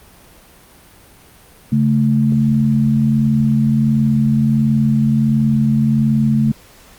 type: tone pair together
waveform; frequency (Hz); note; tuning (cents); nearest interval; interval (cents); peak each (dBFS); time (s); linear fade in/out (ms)
sine; 138.59 / 220; C#3 / A3; 0 / 0; minor sixth; 800; -15 / -13; 1.72-6.52; 5
effects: pink hiss -45 dBFS RMS until 6.98 s + Opus 32 kbps